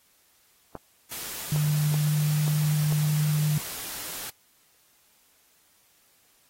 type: clicks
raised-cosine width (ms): 1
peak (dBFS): -22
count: 5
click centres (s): 0.753 / 1.561 / 1.942 / 2.479 / 2.924
type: noise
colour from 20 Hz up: white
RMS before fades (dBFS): -36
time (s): 1.11-4.3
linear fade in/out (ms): 5
type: tone with pitch glide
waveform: sine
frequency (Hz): 150 to 150.96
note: D3 to D3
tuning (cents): +37 to +48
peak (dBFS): -21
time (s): 1.52-3.58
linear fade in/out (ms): 2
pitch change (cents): +11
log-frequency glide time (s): 1.87-2.5
effects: white hiss -63 dBFS RMS until 6.49 s + AAC 48 kbps